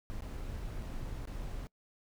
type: noise with dropouts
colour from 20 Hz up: brown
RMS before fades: -40 dBFS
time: 0.1-1.67 s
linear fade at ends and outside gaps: 0 ms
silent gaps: 0.206-0.222 / 0.824-0.829 / 1.253-1.273 s
effects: noise-tail reverb RT60 0.1 s tail -24 dB re dry